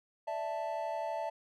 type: chord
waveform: triangle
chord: D suspended second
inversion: none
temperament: equal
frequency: 587.3 / 659.3 / 880 Hz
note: D5 / E5 / A5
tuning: 0 / 0 / 0 cents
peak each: -39 / -35 / -36 dBFS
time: 0.27-1.3 s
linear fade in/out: 10 ms
effects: none